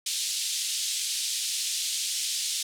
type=band-pass noise; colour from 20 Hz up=pink; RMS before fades=-30 dBFS; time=0.06-2.63 s; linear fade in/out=5 ms; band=3300 to 10000 Hz; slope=24 dB/octave; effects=none